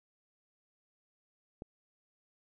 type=click; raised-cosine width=2 ms; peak=-29 dBFS; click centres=1.621 s; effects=none